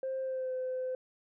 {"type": "tone with pitch glide", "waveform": "sine", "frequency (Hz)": [527, 512.9], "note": ["C5", "C5"], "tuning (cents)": [12, -35], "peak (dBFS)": -31, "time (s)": [0.03, 0.95], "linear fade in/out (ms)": 2, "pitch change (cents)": -47, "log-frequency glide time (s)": [0.21, 0.53], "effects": ["tanh soft clip ceiling -29 dBFS"]}